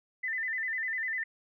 sine tone with vibrato, 1900 Hz, A#6, 33 cents sharp, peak -30 dBFS, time 0.23-1.24 s, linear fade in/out 10 ms, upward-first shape square, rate 10 Hz, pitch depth 98 cents each way, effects none

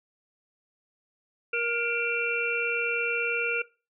harmonic tone with a mistuned harmonic, 470.8 Hz, A#4, 17 cents sharp, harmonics 1 / 3 / 5 / 6, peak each -31 / -31 / -31 / -31 dBFS, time 1.53-3.62 s, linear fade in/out 5 ms, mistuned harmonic 6, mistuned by -69 cents, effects noise-tail reverb RT60 0.3 s tail -19 dB re dry

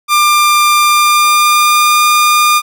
sawtooth tone with pitch glide, 1194 to 1208.6 Hz, D6 to D6, +28 to +49 cents, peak -3 dBFS, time 0.08-2.62 s, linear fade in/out 50 ms, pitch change +21 cents, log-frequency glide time 0.8-2.02 s, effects none

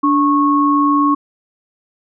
sine tone pair together, 290.8 / 1098 Hz, D4 / C#6, -17 / -17 cents, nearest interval octave + major seventh, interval 2300 cents, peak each -13 dBFS, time 0.03-1.15 s, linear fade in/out 10 ms, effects none

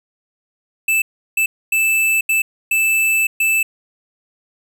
square tone bursts at uneven times, 2637 Hz, E7, in tune, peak -14 dBFS, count 6, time 0.88-1.02 / 1.37-1.46 / 1.72-2.21 / 2.29-2.42 / 2.71-3.27 / 3.4-3.63 s, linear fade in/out 5 ms, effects none

